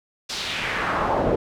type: noise with band-pass filter sweep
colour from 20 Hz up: brown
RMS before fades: -24 dBFS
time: 0.29-1.36 s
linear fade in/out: 10 ms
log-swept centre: 5200 to 480 Hz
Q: 1.9
effects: none